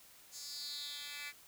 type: tone with high-pass filter sweep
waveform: 10% pulse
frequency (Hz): 290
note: D4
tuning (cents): -22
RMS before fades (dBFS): -45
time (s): 0.31-1.33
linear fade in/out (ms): 50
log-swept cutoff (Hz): 6100 to 2300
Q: 4.6
effects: white hiss -60 dBFS RMS until 1.47 s